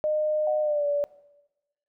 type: tone with pitch glide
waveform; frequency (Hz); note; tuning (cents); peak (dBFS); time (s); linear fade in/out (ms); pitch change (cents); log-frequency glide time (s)
sine; 611 to 578; D#5 to D5; -32 to -28; -22; 0.04-1.04; 0; -96; 0.61-0.86
type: tone with exponential decay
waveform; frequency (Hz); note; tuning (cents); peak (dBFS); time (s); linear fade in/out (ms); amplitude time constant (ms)
sine; 738; F#5; -5; -28; 0.47-1.21; 2; 160
effects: noise-tail reverb RT60 1.0 s tail -20 dB re dry